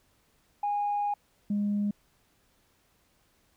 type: tone pair in turn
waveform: sine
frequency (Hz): 821 / 205.2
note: G#5 / G#3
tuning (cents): -20 / -21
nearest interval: 2 octaves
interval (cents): 2401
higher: first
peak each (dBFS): -25 / -24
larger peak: second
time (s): 0.63-1.14 / 1.5-1.91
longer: first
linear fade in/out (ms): 5
effects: tanh soft clip ceiling -22 dBFS + pink hiss -68 dBFS RMS until 3.56 s